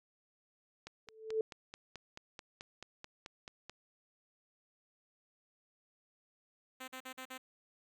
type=click train; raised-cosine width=0.2 ms; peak=-29 dBFS; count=14; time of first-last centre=0.87-3.696 s; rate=4.6 Hz
type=tone with exponential growth; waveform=sine; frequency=440 Hz; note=A4; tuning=in tune; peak=-27 dBFS; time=1.07-1.41 s; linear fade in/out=2 ms; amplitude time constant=72 ms
type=tone bursts; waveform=5% pulse; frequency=259 Hz; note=C4; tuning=17 cents flat; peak=-33 dBFS; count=5; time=6.8-7.38 s; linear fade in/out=10 ms; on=80 ms; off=45 ms
effects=none